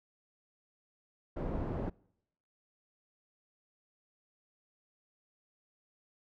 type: low-pass noise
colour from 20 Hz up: pink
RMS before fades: -36 dBFS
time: 1.36-1.9 s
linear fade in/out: 10 ms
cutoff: 670 Hz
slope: 12 dB/octave
effects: noise-tail reverb RT60 0.8 s tail -26 dB re dry